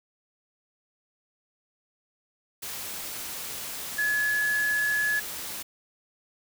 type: tone in noise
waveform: sine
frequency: 1700 Hz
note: G#6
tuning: 40 cents sharp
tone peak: -23 dBFS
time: 3.98-5.2 s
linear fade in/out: 10 ms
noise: white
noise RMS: -36 dBFS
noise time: 2.62-5.63 s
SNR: +10 dB
effects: none